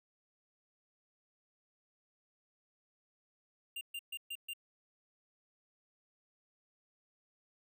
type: tone bursts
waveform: square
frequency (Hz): 2794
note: F7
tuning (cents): 0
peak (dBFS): -40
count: 5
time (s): 3.76-4.535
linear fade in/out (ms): 5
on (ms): 51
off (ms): 130
effects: 13-bit